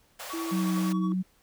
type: high-pass noise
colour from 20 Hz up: pink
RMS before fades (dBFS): -40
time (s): 0.19-0.93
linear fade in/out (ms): 10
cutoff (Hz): 510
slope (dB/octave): 48
type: tone with tremolo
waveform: triangle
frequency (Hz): 1125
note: C#6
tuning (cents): +25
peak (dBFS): -33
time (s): 0.3-1.12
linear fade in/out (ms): 0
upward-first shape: sine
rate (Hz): 11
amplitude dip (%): 75
type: tone with pitch glide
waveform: sine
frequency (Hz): 329.6 to 319.1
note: E4 to D#4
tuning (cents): 0 to +44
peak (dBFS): -31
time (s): 0.33-1.14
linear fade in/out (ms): 10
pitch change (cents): -56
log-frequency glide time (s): 0.48-0.67
type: tone with vibrato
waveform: sine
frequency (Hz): 185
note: F#3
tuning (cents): 0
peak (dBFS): -25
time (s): 0.51-1.23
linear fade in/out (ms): 20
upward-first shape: triangle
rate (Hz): 3.2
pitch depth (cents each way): 9
effects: pink hiss -64 dBFS RMS until 1.42 s